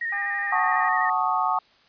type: tone with vibrato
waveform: sine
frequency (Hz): 1860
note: A#6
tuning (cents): -4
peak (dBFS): -25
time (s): 0.01-1.1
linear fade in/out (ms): 5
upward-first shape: square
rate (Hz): 12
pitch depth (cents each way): 27
type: harmonic tone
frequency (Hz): 402.2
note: G4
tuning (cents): +44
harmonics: 2 / 3 / 4 / 5 / 6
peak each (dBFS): -33 / -37 / -39 / -41 / -43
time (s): 0.12-0.89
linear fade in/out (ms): 5
type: chord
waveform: sine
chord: D# half-diminished seventh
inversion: first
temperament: equal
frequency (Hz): 740 / 880 / 1108.7 / 1244.5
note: F#5 / A5 / C#6 / D#6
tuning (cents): 0 / 0 / 0 / 0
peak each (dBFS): -26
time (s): 0.52-1.59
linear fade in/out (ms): 5
effects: white hiss -58 dBFS RMS until 1.88 s + resampled to 11025 Hz